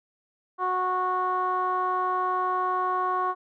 15% pulse tone with low-pass filter, 367.5 Hz, F#4, 12 cents flat, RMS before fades -26 dBFS, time 0.58-3.35 s, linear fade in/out 50 ms, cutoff 1100 Hz, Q 3.8, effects none

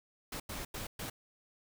pink noise bursts at uneven times, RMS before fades -41 dBFS, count 4, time 0.32-0.4 / 0.49-0.65 / 0.74-0.87 / 0.99-1.1 s, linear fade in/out 5 ms, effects none

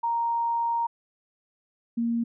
sine tone pair in turn, 932.3 / 233.1 Hz, A#5 / A#3, 0 / 0 cents, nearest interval 2 octaves, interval 2400 cents, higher first, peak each -23 dBFS, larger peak neither, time 0.03-0.87 / 1.97-2.24 s, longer first, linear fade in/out 10 ms, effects none

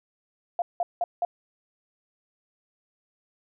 sine tone bursts, 698.5 Hz, F5, in tune, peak -22 dBFS, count 4, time 0.59-1.25 s, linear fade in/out 2 ms, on 30 ms, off 180 ms, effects none

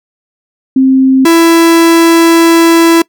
sine / 45% pulse tone pair in turn, 264 / 332.6 Hz, C4 / E4, +16 / +16 cents, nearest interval major third, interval 400 cents, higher second, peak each -3 dBFS, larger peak neither, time 0.76-1.25 / 1.25-3.02 s, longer second, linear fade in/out 5 ms, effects noise-tail reverb RT60 0.1 s tail -23 dB re dry

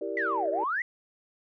sine chord, E half-diminished seventh, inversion none, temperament equal, 329.6 / 392 / 466.2 / 587.3 Hz, E4 / G4 / Bb4 / D5, 0 / 0 / 0 / 0 cents, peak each -37 / -34 / -36 / -36 dBFS, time 0.01-0.64 s, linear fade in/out 5 ms
sine exponential two-way sweep, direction down then up, 2049 to 555 to 2049 Hz, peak -26 dBFS, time 0.17-0.82 s, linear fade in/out 2 ms, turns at 0.5 s
effects tanh soft clip ceiling -16 dBFS

